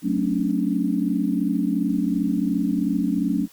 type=chord; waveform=sine; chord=D major seventh; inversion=first; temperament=equal with one note detuned; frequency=185 / 220 / 270.9 / 293.7 Hz; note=F#3 / A3 / C#4 / D4; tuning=0 / 0 / -40 / 0 cents; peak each=-25 dBFS; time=0.02-3.48 s; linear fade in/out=50 ms; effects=white hiss -52 dBFS RMS until 3.52 s + Opus 48 kbps